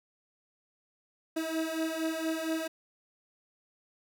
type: beating tone pair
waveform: 30% pulse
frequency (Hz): 319 / 323.3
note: D#4 / E4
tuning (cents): +43 / -34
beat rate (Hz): 4.3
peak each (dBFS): -32 / -30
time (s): 1.36-2.68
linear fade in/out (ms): 10
effects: none